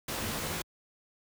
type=noise with comb filter; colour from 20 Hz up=pink; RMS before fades=-34 dBFS; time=0.08-0.62 s; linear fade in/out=5 ms; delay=16 ms; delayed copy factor=-0.6; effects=high-pass 60 Hz 12 dB/octave